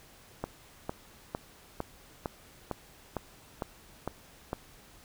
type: click train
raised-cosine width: 1 ms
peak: -18 dBFS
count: 10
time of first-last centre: 0.44-4.531 s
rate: 2.2 Hz
effects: pink hiss -56 dBFS RMS until 5.04 s